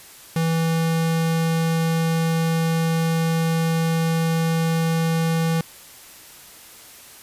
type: tone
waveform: square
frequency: 163.8 Hz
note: E3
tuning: 11 cents flat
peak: -19 dBFS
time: 0.36-5.61 s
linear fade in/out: 2 ms
effects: white hiss -44 dBFS RMS until 7.22 s + resampled to 32000 Hz